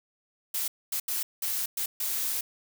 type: noise bursts at uneven times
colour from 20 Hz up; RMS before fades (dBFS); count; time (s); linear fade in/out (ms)
blue; -30; 6; 0.54-0.68 / 0.92-1 / 1.08-1.23 / 1.42-1.66 / 1.77-1.86 / 2-2.41; 5
effects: none